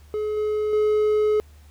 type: tone with level steps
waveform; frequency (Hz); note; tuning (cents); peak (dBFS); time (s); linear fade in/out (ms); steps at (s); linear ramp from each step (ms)
triangle; 425.1; G#4; +40; -21 / -19 / -15; 0.14-1.4; 0; 0.37 / 0.73; 2
effects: added 74 Hz sine -46 dBFS peak until 1.7 s + pink hiss -58 dBFS RMS until 1.7 s